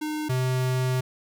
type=tone pair in turn; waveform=square; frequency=305.3 / 128.36 Hz; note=D#4 / C3; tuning=-33 / -33 cents; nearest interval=octave + minor third; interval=1500 cents; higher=first; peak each=-28 / -23 dBFS; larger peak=second; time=0.01-0.29 / 0.29-1.01 s; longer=second; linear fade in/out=10 ms; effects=none